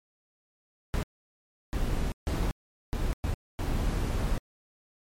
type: noise bursts at uneven times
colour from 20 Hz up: brown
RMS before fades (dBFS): -28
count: 6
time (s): 0.94-1.03 / 1.73-2.12 / 2.27-2.51 / 2.93-3.13 / 3.24-3.34 / 3.59-4.38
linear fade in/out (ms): 0
effects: MP3 64 kbps